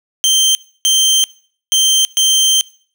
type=tone bursts at uneven times; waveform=25% pulse; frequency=3136 Hz; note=G7; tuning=in tune; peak=-6 dBFS; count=4; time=0.24-0.55 / 0.85-1.24 / 1.72-2.05 / 2.17-2.61 s; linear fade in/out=0 ms; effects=noise-tail reverb RT60 0.5 s tail -22 dB re dry